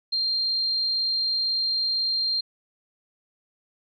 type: tone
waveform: sine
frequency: 4186 Hz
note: C8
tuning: in tune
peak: -22 dBFS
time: 0.12-2.41 s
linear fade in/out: 10 ms
effects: none